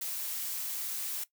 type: noise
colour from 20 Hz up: blue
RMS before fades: -36 dBFS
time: 0.01-1.24 s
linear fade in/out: 5 ms
effects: noise-tail reverb RT60 0.1 s tail -17 dB re dry